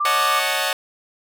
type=tone; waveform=sine; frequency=1182 Hz; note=D6; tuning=11 cents sharp; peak=-18 dBFS; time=0-0.4 s; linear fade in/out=10 ms
type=chord; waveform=10% pulse; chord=D# half-diminished seventh; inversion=third; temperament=equal; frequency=554.4 / 622.3 / 740 / 880 Hz; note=C#5 / D#5 / F#5 / A5; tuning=0 / 0 / 0 / 0 cents; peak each=-17 / -17 / -16 / -18 dBFS; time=0.05-0.73 s; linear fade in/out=2 ms
effects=none